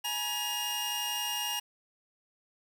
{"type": "tone cluster", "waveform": "sawtooth", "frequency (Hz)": [839, 963, 2838], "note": ["G#5", "B5", "F7"], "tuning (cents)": [17, -44, 27], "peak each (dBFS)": [-35, -37, -29], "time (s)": [0.04, 1.6], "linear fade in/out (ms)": 10, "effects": []}